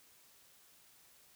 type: silence
effects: white hiss -64 dBFS RMS until 1.35 s